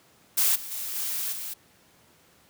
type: noise with level steps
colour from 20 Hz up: blue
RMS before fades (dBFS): -22 / -38 / -33 / -30 / -35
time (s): 0.37-1.54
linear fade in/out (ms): 10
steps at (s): 0.55 / 0.71 / 0.95 / 1.32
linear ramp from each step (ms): 10
effects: pink hiss -59 dBFS RMS until 2.49 s + high-pass 100 Hz 12 dB/octave